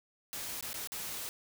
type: noise with dropouts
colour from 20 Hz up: white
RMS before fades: -40 dBFS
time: 0.33-1.29 s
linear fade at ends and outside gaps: 0 ms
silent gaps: 0.609-0.626 / 0.731-0.742 / 0.873-0.92 s
effects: none